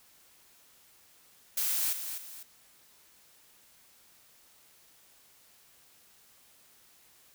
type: noise with echo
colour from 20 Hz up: blue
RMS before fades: -30 dBFS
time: 1.57-1.93 s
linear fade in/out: 5 ms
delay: 250 ms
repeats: 2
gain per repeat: -8 dB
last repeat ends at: 2.43 s
effects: white hiss -61 dBFS RMS until 7.34 s